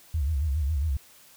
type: tone with vibrato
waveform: sine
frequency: 73.42 Hz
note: D2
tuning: in tune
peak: -23 dBFS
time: 0.14-0.97 s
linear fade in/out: 5 ms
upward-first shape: sine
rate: 7.3 Hz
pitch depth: 180 cents each way
effects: white hiss -54 dBFS RMS until 1.36 s